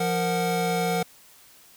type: tone cluster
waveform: square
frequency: 174.2 / 463.7 / 735 Hz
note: F3 / A#4 / F#5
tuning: -4 / -9 / -12 cents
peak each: -28 dBFS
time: 0-1.03 s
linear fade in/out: 5 ms
effects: white hiss -53 dBFS RMS until 1.76 s